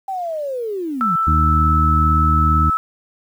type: linear sweep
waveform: sine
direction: down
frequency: 787 to 154.9 Hz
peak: -21 dBFS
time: 0.08-1.16 s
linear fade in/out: 5 ms
type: tone with pitch glide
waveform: sine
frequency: 1323 to 1307 Hz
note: E6 to E6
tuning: +6 to -15 cents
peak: -15 dBFS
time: 1.01-2.77 s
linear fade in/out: 0 ms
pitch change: -21 cents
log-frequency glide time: 1.22-1.8 s
type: harmonic tone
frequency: 77.78 Hz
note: D#2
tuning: in tune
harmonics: 1 / 2 / 3 / 4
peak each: -15 / -21 / -25 / -27 dBFS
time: 1.27-2.7 s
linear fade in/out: 5 ms
effects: 8-bit